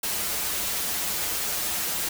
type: noise with comb filter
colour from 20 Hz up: white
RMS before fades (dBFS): -28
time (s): 0.03-2.09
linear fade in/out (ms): 5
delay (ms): 7.7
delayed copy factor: -0.75
effects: none